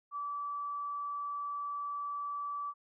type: tone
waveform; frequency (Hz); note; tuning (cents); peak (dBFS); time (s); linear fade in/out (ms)
sine; 1155; D6; -29; -35; 0.11-2.74; 50
effects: none